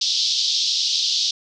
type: band-pass noise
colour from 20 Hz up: white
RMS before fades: -21 dBFS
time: 0.01-1.31 s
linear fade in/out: 5 ms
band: 3300 to 5500 Hz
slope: 48 dB/octave
effects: none